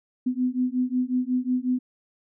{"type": "beating tone pair", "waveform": "sine", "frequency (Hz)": [249.4, 254.9], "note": ["B3", "C4"], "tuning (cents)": [17, -45], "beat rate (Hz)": 5.5, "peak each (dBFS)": -25, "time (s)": [0.26, 1.79], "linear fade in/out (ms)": 10, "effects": []}